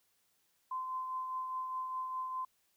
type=tone with tremolo; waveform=sine; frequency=1032 Hz; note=C6; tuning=24 cents flat; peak=-34 dBFS; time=0.71-2.45 s; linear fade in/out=5 ms; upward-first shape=triangle; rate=4.9 Hz; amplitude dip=40%; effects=white hiss -75 dBFS RMS until 2.76 s